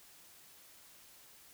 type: silence
effects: white hiss -59 dBFS RMS until 1.53 s